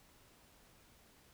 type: silence
effects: pink hiss -65 dBFS RMS until 1.33 s